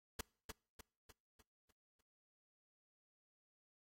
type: noise with echo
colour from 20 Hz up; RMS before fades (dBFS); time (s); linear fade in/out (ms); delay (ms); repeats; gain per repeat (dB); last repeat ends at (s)
pink; -41; 0.19-0.21; 5; 300; 6; -6; 2.01
effects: noise-tail reverb RT60 0.5 s tail -26 dB re dry + AAC 48 kbps